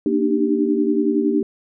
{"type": "chord", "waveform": "sine", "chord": "Eb major seventh", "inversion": "second", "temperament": "equal with one note detuned", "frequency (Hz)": [233.1, 293.7, 304.4, 392], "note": ["Bb3", "D4", "Eb4", "G4"], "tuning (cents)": [0, 0, -38, 0], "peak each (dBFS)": [-22, -21, -21, -21], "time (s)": [0.06, 1.43], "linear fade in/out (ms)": 2, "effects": []}